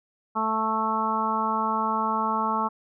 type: harmonic tone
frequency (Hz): 220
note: A3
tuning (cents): 0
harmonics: 1 / 2 / 3 / 4 / 5 / 6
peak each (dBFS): -31 / -36 / -36 / -27 / -27 / -30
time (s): 0.35-2.69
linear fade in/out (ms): 20
effects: none